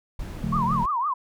brown noise, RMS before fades -33 dBFS, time 0.19-0.86 s, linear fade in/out 5 ms
sine chord, Db augmented, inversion none, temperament equal with one note detuned, 138.59 / 178.28 / 220 Hz, Db3 / F3 / A3, 0 / +36 / 0 cents, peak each -29 dBFS, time 0.42-0.84 s, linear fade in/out 20 ms
sine tone with vibrato, 1068 Hz, C6, 35 cents sharp, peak -22 dBFS, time 0.52-1.14 s, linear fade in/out 10 ms, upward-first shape triangle, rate 5.9 Hz, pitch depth 280 cents each way
effects none

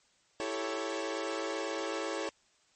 sawtooth chord, A dominant seventh, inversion second, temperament equal, 329.6 / 392 / 440 / 554.4 Hz, E4 / G4 / A4 / C#5, 0 / 0 / 0 / 0 cents, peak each -35 / -37 / -35 / -34 dBFS, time 0.4-2.29 s, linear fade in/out 0 ms, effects white hiss -68 dBFS RMS until 2.75 s + MP3 32 kbps

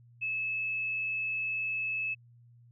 sine tone, 2601 Hz, E7, 24 cents flat, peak -30 dBFS, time 0.21-2.15 s, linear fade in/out 20 ms, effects added 119 Hz sine -55 dBFS peak until 2.71 s

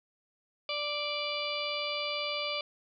harmonic tone with a mistuned harmonic, 587.3 Hz, D5, in tune, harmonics 1 / 2 / 4 / 5 / 6 / 7 / 8, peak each -37 / -40 / -37 / -39 / -40 / -45 / -40 dBFS, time 0.69-2.61 s, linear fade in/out 2 ms, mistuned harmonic 6, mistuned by -19 cents, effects none

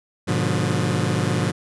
sawtooth chord, G# diminished seventh, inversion none, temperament just, 103.83 / 124.59 / 149.51 / 179.41 Hz, G#2 / B2 / D3 / F3, 0 / +16 / +31 / +47 cents, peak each -21 dBFS, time 0.27-1.52 s, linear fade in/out 20 ms, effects resampled to 24000 Hz

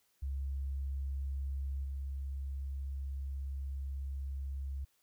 sine tone with level steps, 68.2 Hz, C#2, 28 cents flat, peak -34 / -36 dBFS, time 0.22-4.85 s, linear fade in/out 10 ms, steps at 1.84 s, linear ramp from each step 5 ms, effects white hiss -74 dBFS RMS until 5.02 s

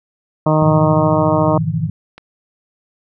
harmonic tone, 155.1 Hz, D#3, 5 cents flat, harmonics 1 / 2 / 3 / 4 / 5 / 6 / 7 / 8, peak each -14 / -18 / -23 / -16 / -25 / -21 / -22 / -27 dBFS, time 0.46-1.58 s, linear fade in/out 5 ms
sine chord, E major seventh, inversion first, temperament equal with one note detuned, 103.83 / 123.47 / 155.56 / 168.67 Hz, G#2 / B2 / D#3 / E3, 0 / 0 / 0 / +40 cents, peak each -24 / -25 / -19 / -21 dBFS, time 0.62-1.9 s, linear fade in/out 5 ms
click, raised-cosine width 0.3 ms, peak -20 dBFS, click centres 2.18 s
effects none

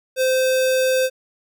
square tone with notch filter, 518 Hz, C5, 17 cents flat, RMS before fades -18 dBFS, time 0.16-1.1 s, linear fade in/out 50 ms, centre 1000 Hz, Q 1.2, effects none

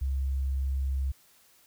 sine tone, 67.2 Hz, C2, 47 cents sharp, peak -26 dBFS, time 0.01-1.12 s, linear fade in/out 10 ms, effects white hiss -61 dBFS RMS until 1.66 s

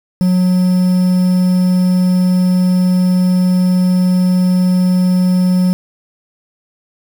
triangle tone with quantisation, 182.3 Hz, F#3, 25 cents flat, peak -7 dBFS, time 0.21-5.73 s, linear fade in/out 0 ms, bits 5, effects none

